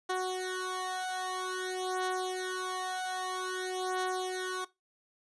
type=beating tone pair; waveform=15% pulse; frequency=370 / 370.51 Hz; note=F#4 / F#4; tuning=0 / +2 cents; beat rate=0.51 Hz; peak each=-29 dBFS; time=0.09-4.65 s; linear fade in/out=10 ms; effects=noise-tail reverb RT60 0.2 s tail -19 dB re dry + resampled to 24000 Hz